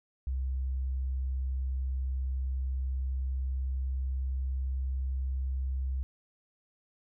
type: tone with pitch glide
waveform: sine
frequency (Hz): 65.3 to 65.75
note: C2 to C2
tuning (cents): -3 to +9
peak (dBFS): -29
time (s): 0.27-6.03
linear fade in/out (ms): 0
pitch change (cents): +12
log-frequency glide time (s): 2.57-5.77
effects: none